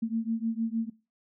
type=beating tone pair; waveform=sine; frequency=223.7 / 230.2 Hz; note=A3 / A#3; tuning=+29 / -22 cents; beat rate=6.5 Hz; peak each=-30 dBFS; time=0.02-0.9 s; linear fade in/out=10 ms; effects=noise-tail reverb RT60 0.3 s tail -19 dB re dry